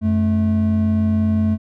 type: tone pair together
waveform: triangle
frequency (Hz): 91.2 / 216.9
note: F#2 / A3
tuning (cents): -24 / -25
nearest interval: octave + minor third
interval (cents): 1499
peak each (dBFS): -17 / -14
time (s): 0.01-1.58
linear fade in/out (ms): 50
effects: none